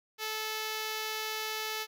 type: tone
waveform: 5% pulse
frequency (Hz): 435.2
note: A4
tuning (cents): -19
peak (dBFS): -22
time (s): 0.18-1.87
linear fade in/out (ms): 50
effects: none